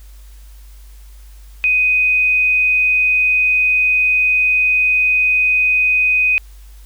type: tone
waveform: sine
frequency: 2500 Hz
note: D#7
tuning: 8 cents sharp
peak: -11 dBFS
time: 1.64-6.38 s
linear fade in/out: 0 ms
effects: added 50 Hz sine -36 dBFS peak until 6.85 s + white hiss -51 dBFS RMS until 6.85 s